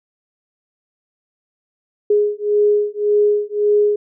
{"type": "beating tone pair", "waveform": "sine", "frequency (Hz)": [414.9, 416.7], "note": ["G#4", "G#4"], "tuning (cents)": [-2, 6], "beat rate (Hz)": 1.8, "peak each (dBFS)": -16, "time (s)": [2.1, 3.96], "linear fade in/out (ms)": 5, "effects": []}